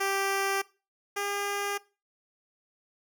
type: tone pair in turn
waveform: 10% pulse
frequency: 392 / 404 Hz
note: G4 / G#4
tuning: 0 / -48 cents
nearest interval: minor second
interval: 52 cents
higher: second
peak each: -18 / -21 dBFS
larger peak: first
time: 0-0.62 / 1.16-1.78 s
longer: neither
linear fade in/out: 10 ms
effects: noise-tail reverb RT60 0.3 s tail -20 dB re dry